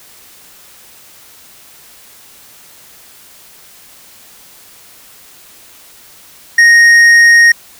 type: tone with tanh clipping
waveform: sine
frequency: 1865 Hz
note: A#6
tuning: in tune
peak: -4 dBFS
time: 6.58-7.52 s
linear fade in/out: 5 ms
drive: 8 dB
effects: white hiss -40 dBFS RMS until 7.79 s